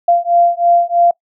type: beating tone pair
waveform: sine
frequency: 690 / 693.1 Hz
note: F5 / F5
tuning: -21 / -13 cents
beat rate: 3.1 Hz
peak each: -12 dBFS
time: 0.08-1.11 s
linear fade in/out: 5 ms
effects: noise-tail reverb RT60 0.1 s tail -24 dB re dry

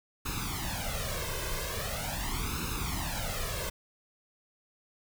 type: noise with flanger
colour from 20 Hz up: pink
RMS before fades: -34 dBFS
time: 0.25-3.7 s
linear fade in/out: 10 ms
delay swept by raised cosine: 0.76 to 1.96 ms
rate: 0.42 Hz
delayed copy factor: +0.85
effects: none

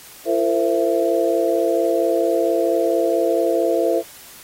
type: tone cluster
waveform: sine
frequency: 339.2 / 454.6 / 519 / 667 Hz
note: E4 / A#4 / C5 / E5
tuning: +50 / -43 / -14 / +20 cents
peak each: -21 dBFS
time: 0.25-4.03 s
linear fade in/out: 50 ms
effects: white hiss -42 dBFS RMS until 4.43 s + AAC 48 kbps

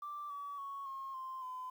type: tone with pitch steps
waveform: sine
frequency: 1174.7 / 1141.3 / 1108.8 / 1077.2 / 1046.5 / 1016.7 Hz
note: D6 / D6 / C#6 / C#6 / C6 / B5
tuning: 0 / -50 / 0 / -50 / 0 / +50 cents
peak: -40 dBFS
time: 0.02-1.7 s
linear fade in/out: 5 ms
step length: 280 ms
effects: tanh soft clip ceiling -37 dBFS + 11-bit

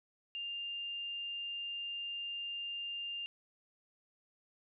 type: tone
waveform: sine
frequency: 2800 Hz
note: F7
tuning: 4 cents sharp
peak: -38 dBFS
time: 0.35-3.26 s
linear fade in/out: 0 ms
effects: none

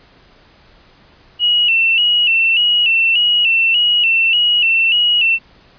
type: tone with vibrato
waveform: sine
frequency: 2794 Hz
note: F7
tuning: in tune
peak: -10 dBFS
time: 1.39-5.39 s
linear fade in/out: 50 ms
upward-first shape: square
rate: 1.7 Hz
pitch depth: 66 cents each way
effects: pink hiss -48 dBFS RMS until 5.78 s + resampled to 11025 Hz

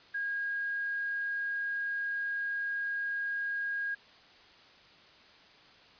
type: tone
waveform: sine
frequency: 1632 Hz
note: G#6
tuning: 31 cents flat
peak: -31 dBFS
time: 0.14-3.95 s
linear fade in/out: 10 ms
effects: white hiss -57 dBFS RMS until 5.99 s + resampled to 11025 Hz

